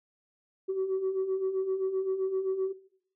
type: beating tone pair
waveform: sine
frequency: 374.5 / 382.2 Hz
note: F#4 / G4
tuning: +21 / -44 cents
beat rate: 7.7 Hz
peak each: -34 / -27 dBFS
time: 0.68-2.73 s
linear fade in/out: 20 ms
effects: noise-tail reverb RT60 0.7 s tail -19 dB re dry + tanh soft clip ceiling -23 dBFS